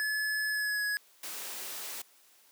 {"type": "tone with pitch glide", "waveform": "square", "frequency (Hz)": [1714, 1676.8], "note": ["A6", "G#6"], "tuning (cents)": [-46, 16], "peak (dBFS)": -30, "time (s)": [0, 0.97], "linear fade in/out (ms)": 0, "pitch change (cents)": -38, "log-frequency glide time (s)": [0.48, 0.85]}
{"type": "noise", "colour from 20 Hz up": "white", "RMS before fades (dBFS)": -40, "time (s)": [1.23, 2.02], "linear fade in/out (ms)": 5}
{"effects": ["white hiss -62 dBFS RMS until 2.51 s", "high-pass 300 Hz 12 dB/octave"]}